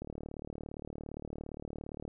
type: click train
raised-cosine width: 2 ms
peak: -28 dBFS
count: 78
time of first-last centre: 0.02-2.079 s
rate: 37.4 Hz
effects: none